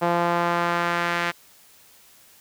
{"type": "tone with band-pass filter sweep", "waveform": "sawtooth", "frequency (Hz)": 172.3, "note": "F3", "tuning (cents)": -23, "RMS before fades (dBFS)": -23, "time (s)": [0.01, 1.32], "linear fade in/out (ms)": 20, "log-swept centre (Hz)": [780, 1900], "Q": 1.3, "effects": ["white hiss -53 dBFS RMS until 2.4 s"]}